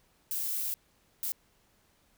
violet noise bursts at uneven times, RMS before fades -33 dBFS, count 2, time 0.31-0.74 / 1.23-1.32 s, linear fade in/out 0 ms, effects pink hiss -68 dBFS RMS until 2.17 s

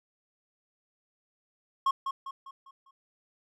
triangle tone with echo, 1083 Hz, C#6, 41 cents flat, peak -20 dBFS, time 1.86-1.91 s, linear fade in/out 5 ms, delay 200 ms, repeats 5, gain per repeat -7 dB, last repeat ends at 2.91 s, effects none

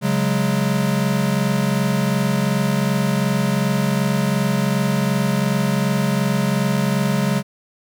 square chord, C# suspended fourth, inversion none, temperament equal, 138.59 / 185 / 207.7 Hz, C#3 / F#3 / G#3, 0 / 0 / 0 cents, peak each -22 dBFS, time 0.01-7.43 s, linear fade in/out 50 ms, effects none

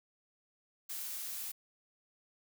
blue noise, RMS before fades -41 dBFS, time 0.89-1.52 s, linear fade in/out 10 ms, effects none

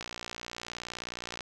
click train, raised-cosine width 0.2 ms, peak -20 dBFS, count 84, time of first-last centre 0.01-1.407 s, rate 59.4 Hz, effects none

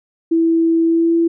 sine tone with pitch glide, 329.6 to 334.4 Hz, E4 to E4, 0 to +25 cents, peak -11 dBFS, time 0.31-1.28 s, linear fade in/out 10 ms, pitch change +25 cents, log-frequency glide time 0.84-1.15 s, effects none

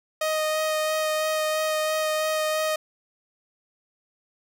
sawtooth tone with vibrato, 622.3 Hz, D#5, in tune, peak -19 dBFS, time 0.21-2.76 s, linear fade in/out 5 ms, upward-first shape sine, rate 3 Hz, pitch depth 11 cents each way, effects none

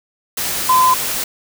sine tone in noise, 1022 Hz, C6, 41 cents flat, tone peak -9 dBFS, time 0.69-0.94 s, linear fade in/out 5 ms, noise white, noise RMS -21 dBFS, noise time 0.37-1.24 s, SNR +9 dB, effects none

